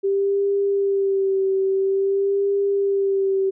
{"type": "tone with vibrato", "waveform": "sine", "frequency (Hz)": 392, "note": "G4", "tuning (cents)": 0, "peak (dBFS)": -17, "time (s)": [0.03, 3.51], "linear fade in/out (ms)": 20, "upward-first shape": "sine", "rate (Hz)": 0.49, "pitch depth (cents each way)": 32, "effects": []}